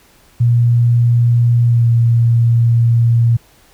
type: tone with pitch glide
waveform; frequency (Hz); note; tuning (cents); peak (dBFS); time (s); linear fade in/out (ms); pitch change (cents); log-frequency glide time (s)
sine; 119.1 to 117.05; A#2 to A#2; +38 to +8; -8; 0.4-3.37; 10; -30; 1.65-1.87
effects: pink hiss -49 dBFS RMS until 3.73 s